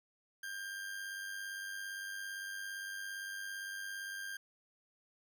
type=tone with amplitude modulation; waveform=40% pulse; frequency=1593 Hz; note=G6; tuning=27 cents sharp; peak=-38 dBFS; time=0.43-4.37 s; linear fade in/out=5 ms; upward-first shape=sine; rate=97.6 Hz; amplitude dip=45%; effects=none